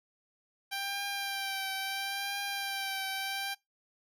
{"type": "tone with vibrato", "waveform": "10% pulse", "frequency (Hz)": 787, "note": "G5", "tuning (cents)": 7, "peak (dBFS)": -25, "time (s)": [0.71, 3.55], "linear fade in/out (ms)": 20, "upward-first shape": "triangle", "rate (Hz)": 0.74, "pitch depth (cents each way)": 33, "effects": ["noise-tail reverb RT60 0.2 s tail -25 dB re dry"]}